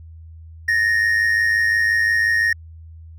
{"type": "tone pair together", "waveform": "triangle", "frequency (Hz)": [1752, 1857.7], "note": ["A6", "A#6"], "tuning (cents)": [-8, -6], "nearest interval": "minor second", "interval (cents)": 102, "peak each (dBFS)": [-21, -14], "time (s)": [0.68, 2.53], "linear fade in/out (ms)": 5, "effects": ["added 81 Hz sine -37 dBFS peak until 3.18 s"]}